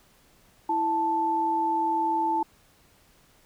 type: tone pair together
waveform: sine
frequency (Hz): 329.6 / 879.3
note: E4 / A5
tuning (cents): 0 / -1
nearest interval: octave + perfect fourth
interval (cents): 1699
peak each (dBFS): -30 / -23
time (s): 0.69-2.43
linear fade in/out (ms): 5
effects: pink hiss -60 dBFS RMS until 3.45 s